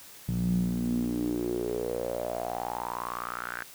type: tone with band-pass filter sweep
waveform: sawtooth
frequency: 59.7 Hz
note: A#1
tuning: 42 cents sharp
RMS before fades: -31 dBFS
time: 0.28-3.63 s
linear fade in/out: 5 ms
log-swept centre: 150 to 1600 Hz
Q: 6.7
effects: white hiss -49 dBFS RMS until 3.74 s